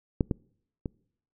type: clicks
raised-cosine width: 3 ms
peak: -10 / -14 / -19 dBFS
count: 3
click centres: 0.208 / 0.312 / 0.858 s
effects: noise-tail reverb RT60 0.7 s tail -26 dB re dry